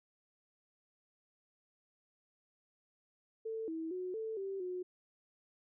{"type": "tone with pitch steps", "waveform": "sine", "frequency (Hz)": [445.5, 323.5, 366.1, 442.5, 389, 363.4], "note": ["A4", "E4", "F#4", "A4", "G4", "F#4"], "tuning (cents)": [22, -32, -18, 10, -13, -31], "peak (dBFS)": -37, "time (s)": [3.45, 4.83], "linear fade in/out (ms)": 10, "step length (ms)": 230, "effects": []}